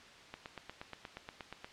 click train, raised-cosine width 0.3 ms, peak -27 dBFS, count 12, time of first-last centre 0.34-1.645 s, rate 8.43 Hz, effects white hiss -55 dBFS RMS until 1.72 s + low-pass 4000 Hz 12 dB/octave

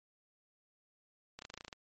clicks, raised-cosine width 0.2 ms, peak -28 dBFS, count 10, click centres 1.39 / 1.421 / 1.451 / 1.501 / 1.54 / 1.576 / 1.609 / 1.648 / 1.681 / 1.728 s, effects MP3 32 kbps

